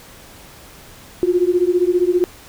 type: beating tone pair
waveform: sine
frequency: 349.2 / 364.2 Hz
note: F4 / F#4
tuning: 0 / -27 cents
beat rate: 15 Hz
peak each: -16 dBFS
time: 1.23-2.24 s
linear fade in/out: 0 ms
effects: pink hiss -42 dBFS RMS until 2.48 s